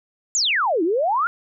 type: exponential two-way sweep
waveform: sine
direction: down then up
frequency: 7459 to 308.7 to 1452 Hz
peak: -17 dBFS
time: 0.35-1.27 s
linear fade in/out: 0 ms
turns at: 0.83 s
effects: none